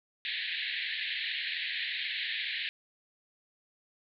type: band-pass noise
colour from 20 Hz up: pink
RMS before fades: -35 dBFS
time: 0.25-2.69 s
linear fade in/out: 0 ms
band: 1700 to 4200 Hz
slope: 96 dB/octave
effects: none